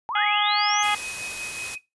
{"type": "linear sweep", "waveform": "sine", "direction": "up", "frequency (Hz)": [843, 6360], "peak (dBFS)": -26, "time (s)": [0.09, 0.83], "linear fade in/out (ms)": 0}
{"type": "harmonic tone", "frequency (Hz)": 415.3, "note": "G#4", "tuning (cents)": 0, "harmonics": [2, 3, 4, 5, 6, 7, 8], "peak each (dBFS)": [-24, -26, -32, -28, -34, -34, -29], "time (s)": [0.15, 0.95], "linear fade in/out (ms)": 5}
{"type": "noise", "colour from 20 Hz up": "white", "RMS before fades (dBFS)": -34, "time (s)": [0.82, 1.76], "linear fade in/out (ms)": 20}
{"type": "tone with tremolo", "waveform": "sine", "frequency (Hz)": 2522, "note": "D#7", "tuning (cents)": 23, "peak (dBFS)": -29, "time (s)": [0.85, 1.78], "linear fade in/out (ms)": 5, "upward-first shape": "sine", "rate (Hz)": 5.5, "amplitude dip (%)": 45}
{"effects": ["noise-tail reverb RT60 0.2 s tail -18 dB re dry", "resampled to 24000 Hz"]}